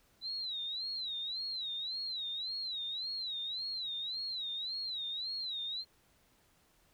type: tone with vibrato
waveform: sine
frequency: 3951 Hz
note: B7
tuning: in tune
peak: -36 dBFS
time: 0.21-5.85 s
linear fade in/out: 50 ms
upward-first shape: sine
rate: 1.8 Hz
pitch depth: 150 cents each way
effects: pink hiss -69 dBFS RMS until 6.93 s